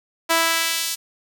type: tone with high-pass filter sweep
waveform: sawtooth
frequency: 329.6 Hz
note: E4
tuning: in tune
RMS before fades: -21 dBFS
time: 0.29-0.96 s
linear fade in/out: 20 ms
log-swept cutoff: 770 to 5100 Hz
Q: 0.78
effects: 7-bit